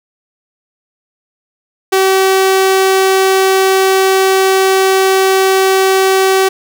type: tone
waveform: sawtooth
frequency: 382.2 Hz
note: G4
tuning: 44 cents flat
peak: -4 dBFS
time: 1.92-6.49 s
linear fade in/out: 10 ms
effects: none